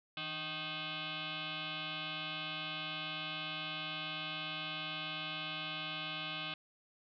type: tone with frequency modulation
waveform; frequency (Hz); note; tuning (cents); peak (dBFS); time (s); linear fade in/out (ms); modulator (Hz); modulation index
sine; 161; E3; -41; -38; 0.17-6.54; 2; 465; 7.7
effects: none